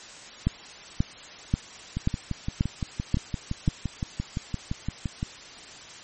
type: two click trains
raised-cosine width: 5 ms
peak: -15 / -9 dBFS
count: 20 / 7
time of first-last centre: 1.97-5.229 / 0.47-3.679 s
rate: 5.83 / 1.87 Hz
effects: white hiss -44 dBFS RMS until 6.03 s + MP3 32 kbps